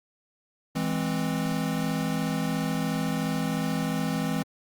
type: chord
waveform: square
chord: E augmented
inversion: none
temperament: equal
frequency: 164.81 / 207.7 / 261.6 Hz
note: E3 / G#3 / B#3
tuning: 0 / 0 / 0 cents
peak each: -30 / -32 / -31 dBFS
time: 0.75-4.43 s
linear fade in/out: 10 ms
effects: Opus 48 kbps